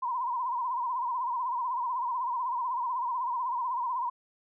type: tone with vibrato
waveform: sine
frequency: 987.8 Hz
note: B5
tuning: in tune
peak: -28 dBFS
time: 0.02-4.1 s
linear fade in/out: 10 ms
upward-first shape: sine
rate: 16 Hz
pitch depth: 100 cents each way
effects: none